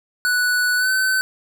square tone with pitch glide, 1480 to 1523.4 Hz, F#6 to G6, 0 to -50 cents, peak -17 dBFS, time 0.25-1.21 s, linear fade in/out 0 ms, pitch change +50 cents, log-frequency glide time 0.77-0.9 s, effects none

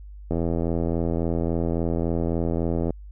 click train, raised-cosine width 2 ms, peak -12 dBFS, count 218, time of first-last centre 0.31-2.906 s, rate 83.6 Hz, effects added 50 Hz sine -38 dBFS peak until 3.11 s

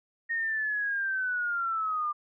sine linear sweep, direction down, 1859 to 1189 Hz, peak -27 dBFS, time 0.29-2.13 s, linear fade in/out 20 ms, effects none

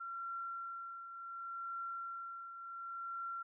sine tone with tremolo, 1366 Hz, F6, 39 cents flat, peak -39 dBFS, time 0-3.43 s, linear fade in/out 10 ms, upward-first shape triangle, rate 0.69 Hz, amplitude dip 60%, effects none

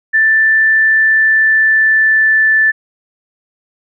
sine tone with pitch glide, 1767 to 1756.8 Hz, A6 to A6, +7 to -3 cents, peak -7 dBFS, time 0.13-2.72 s, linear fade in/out 20 ms, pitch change -10 cents, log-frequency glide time 0.7-2.58 s, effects none

